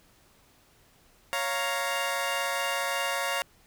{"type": "chord", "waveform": "15% pulse", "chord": "Bb minor", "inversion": "first", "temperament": "equal", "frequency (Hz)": [554.4, 698.5, 932.3], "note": ["Db5", "F5", "Bb5"], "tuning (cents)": [0, 0, 0], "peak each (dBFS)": [-25, -26, -26], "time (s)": [1.33, 3.42], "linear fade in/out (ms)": 0, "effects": ["pink hiss -61 dBFS RMS until 3.66 s"]}